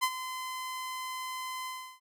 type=tone with ADSR envelope; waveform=sawtooth; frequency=1027 Hz; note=C6; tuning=33 cents flat; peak=-20 dBFS; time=0.01-2 s; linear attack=26 ms; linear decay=58 ms; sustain=-12 dB; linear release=340 ms; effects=none